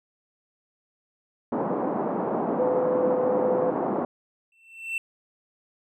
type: band-pass noise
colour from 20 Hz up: pink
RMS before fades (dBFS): -27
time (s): 1.52-4.05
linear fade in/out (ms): 2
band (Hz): 210 to 960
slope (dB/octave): 24
type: tone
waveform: sine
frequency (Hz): 505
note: B4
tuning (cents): +39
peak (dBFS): -22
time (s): 2.58-3.72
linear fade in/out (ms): 20
type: tone with exponential growth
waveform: triangle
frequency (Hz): 2686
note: E7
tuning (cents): +32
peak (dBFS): -22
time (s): 4.52-4.98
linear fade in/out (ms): 2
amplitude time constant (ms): 100
effects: none